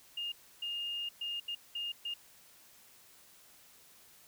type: tone bursts at uneven times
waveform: sine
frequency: 2830 Hz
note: F7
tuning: 22 cents sharp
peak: -35 dBFS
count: 6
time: 0.17-0.32 / 0.62-1.09 / 1.21-1.4 / 1.48-1.55 / 1.75-1.92 / 2.05-2.14 s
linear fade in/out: 5 ms
effects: white hiss -60 dBFS RMS until 4.27 s